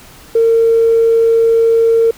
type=tone with tanh clipping; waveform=triangle; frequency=456.7 Hz; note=A#4; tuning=36 cents flat; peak=-7 dBFS; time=0.35-2.11 s; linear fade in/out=5 ms; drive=4 dB; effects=pink hiss -39 dBFS RMS until 2.17 s